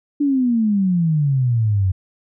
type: exponential sweep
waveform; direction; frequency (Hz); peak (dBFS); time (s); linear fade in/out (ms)
sine; down; 294.7 to 91.3; -14; 0.2-1.92; 10
effects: none